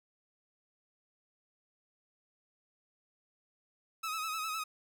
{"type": "tone with vibrato", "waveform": "sawtooth", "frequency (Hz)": 1282, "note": "E6", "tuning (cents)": -49, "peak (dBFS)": -31, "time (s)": [4.03, 4.64], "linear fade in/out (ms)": 10, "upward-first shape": "sine", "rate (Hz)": 9.8, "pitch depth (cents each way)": 51, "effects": []}